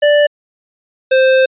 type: tone pair in turn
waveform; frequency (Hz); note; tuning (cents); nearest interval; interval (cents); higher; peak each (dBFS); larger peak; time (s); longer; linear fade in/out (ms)
square; 587.3 / 523.2; D5 / C5; 0 / 0; major second; 200; first; -8; neither; 0.02-0.27 / 1.11-1.46; second; 10
effects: resampled to 8000 Hz